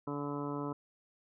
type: harmonic tone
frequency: 144.2 Hz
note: D3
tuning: 31 cents flat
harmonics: 1 / 2 / 3 / 4 / 5 / 6 / 7 / 8 / 9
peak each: -42 / -38 / -42 / -47 / -51 / -51 / -44 / -53 / -47 dBFS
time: 0.07-0.73 s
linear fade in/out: 5 ms
effects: none